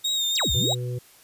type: tone with vibrato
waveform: 35% pulse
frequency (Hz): 3712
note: A#7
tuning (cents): -8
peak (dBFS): -21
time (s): 0.04-0.75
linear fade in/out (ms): 10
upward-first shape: sine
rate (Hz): 3.3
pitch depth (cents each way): 45
type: exponential two-way sweep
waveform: sine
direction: down then up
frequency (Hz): 7150 to 56.2 to 850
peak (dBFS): -25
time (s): 0.35-0.73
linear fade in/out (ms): 5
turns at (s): 0.52
type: harmonic tone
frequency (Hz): 123.47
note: B2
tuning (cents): 0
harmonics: 1 / 3 / 4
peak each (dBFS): -27 / -37 / -38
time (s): 0.54-0.99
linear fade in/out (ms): 10
effects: white hiss -53 dBFS RMS until 1.23 s + resampled to 32000 Hz